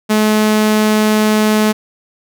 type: tone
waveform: sawtooth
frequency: 214.4 Hz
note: A3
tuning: 45 cents flat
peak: -6 dBFS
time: 0.09-1.73 s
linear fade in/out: 20 ms
effects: none